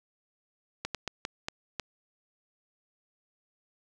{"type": "slowing click train", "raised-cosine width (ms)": 0.2, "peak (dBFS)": -15, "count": 6, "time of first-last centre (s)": [0.85, 1.797], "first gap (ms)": 97, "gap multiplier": 1.34, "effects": []}